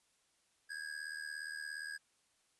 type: tone with amplitude modulation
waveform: square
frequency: 1643 Hz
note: G#6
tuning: 19 cents flat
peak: -39 dBFS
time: 0.69-1.98 s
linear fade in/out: 20 ms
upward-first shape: sine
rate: 77.2 Hz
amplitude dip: 80%
effects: white hiss -75 dBFS RMS until 2.59 s + resampled to 24000 Hz